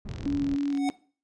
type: low-pass noise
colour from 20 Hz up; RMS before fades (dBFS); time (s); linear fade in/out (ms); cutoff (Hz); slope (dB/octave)
white; -37; 0.05-0.56; 5; 170; 12
type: click train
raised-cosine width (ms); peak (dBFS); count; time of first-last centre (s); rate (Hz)
0.2; -26; 30; 0.09-0.774; 42.4
type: tone with vibrato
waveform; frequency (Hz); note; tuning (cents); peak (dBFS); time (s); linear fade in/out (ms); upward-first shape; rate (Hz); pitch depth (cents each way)
sine; 281.6; C#4; +27; -24; 0.26-0.9; 0; square; 3.2; 14
type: tone with exponential growth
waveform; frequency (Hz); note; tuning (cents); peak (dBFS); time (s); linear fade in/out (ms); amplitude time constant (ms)
square; 740; F#5; 0; -27; 0.65-0.89; 0; 51
effects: noise-tail reverb RT60 0.4 s tail -19 dB re dry + resampled to 22050 Hz